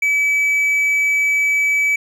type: tone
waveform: triangle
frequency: 2293 Hz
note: D7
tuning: 42 cents flat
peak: -12 dBFS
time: 0.02-1.96 s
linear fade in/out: 5 ms
effects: none